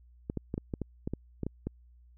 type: clicks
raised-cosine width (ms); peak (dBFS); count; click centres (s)
3; -20; 11; 0.299 / 0.373 / 0.541 / 0.579 / 0.738 / 0.817 / 1.075 / 1.136 / 1.433 / 1.466 / 1.67
effects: added 60 Hz sine -55 dBFS peak until 2.17 s